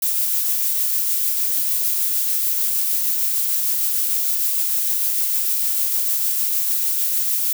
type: noise with tremolo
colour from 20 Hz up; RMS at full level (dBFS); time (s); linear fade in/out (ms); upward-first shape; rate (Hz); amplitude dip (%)
violet; -19; 0.02-7.53; 5; triangle; 6.6; 25
effects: none